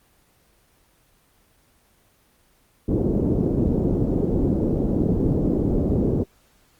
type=low-pass noise; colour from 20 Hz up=white; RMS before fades=-21 dBFS; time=2.88-6.24 s; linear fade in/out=10 ms; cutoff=390 Hz; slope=24 dB/octave; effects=pink hiss -60 dBFS RMS until 6.79 s + Opus 24 kbps